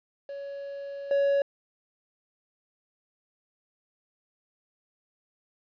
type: tone with level steps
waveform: triangle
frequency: 560 Hz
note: C#5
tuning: 18 cents sharp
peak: -33 / -19 dBFS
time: 0.29-1.42 s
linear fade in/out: 2 ms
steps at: 1.11 s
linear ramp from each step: 2 ms
effects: resampled to 11025 Hz + 10-bit